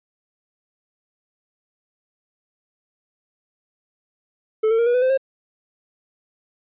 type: tone with pitch steps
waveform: triangle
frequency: 436 / 451.1 / 466.8 / 482.9 / 499.7 / 517 / 534.9 Hz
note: A4 / A4 / A#4 / B4 / B4 / C5 / C5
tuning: -16 / +43 / +2 / -39 / +20 / -21 / +38 cents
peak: -13 dBFS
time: 4.63-5.176 s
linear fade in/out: 10 ms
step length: 78 ms
effects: resampled to 8000 Hz